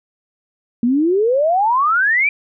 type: exponential sweep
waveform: sine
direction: up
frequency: 229.2 to 2396 Hz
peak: -12 dBFS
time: 0.83-2.29 s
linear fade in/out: 2 ms
effects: none